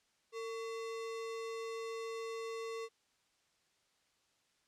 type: tone with sample-and-hold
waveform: sine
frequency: 453.5 Hz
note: A#4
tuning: 48 cents flat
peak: -39 dBFS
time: 0.32-2.89 s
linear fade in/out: 50 ms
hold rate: 1575 Hz
effects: white hiss -75 dBFS RMS until 4.67 s + low-pass 7000 Hz 12 dB/octave